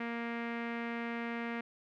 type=tone with low-pass filter; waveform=sawtooth; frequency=233.8 Hz; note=A#3; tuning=5 cents sharp; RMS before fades=-38 dBFS; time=0-1.61 s; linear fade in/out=5 ms; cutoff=2100 Hz; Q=3.1; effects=none